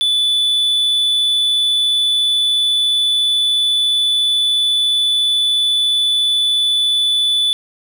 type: tone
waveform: triangle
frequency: 3477 Hz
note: A7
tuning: 21 cents flat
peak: -11 dBFS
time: 0.01-7.53 s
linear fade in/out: 0 ms
effects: 8-bit